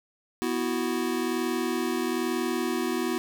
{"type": "chord", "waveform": "square", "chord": "B suspended fourth", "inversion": "none", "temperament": "just", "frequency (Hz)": [246.9, 329.3, 370.4], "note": ["B3", "E4", "F#4"], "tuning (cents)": [0, -2, 2], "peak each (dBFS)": -31, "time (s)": [0.42, 3.18], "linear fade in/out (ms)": 0, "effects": []}